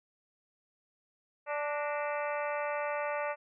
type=harmonic tone with a mistuned harmonic; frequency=293.3 Hz; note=D4; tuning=2 cents flat; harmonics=2 / 3 / 4 / 5 / 6 / 7 / 8 / 9; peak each=-34 / -38 / -40 / -42 / -44 / -45 / -46 / -47 dBFS; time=1.46-3.36 s; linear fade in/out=50 ms; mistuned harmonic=6; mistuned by=+81 cents; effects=none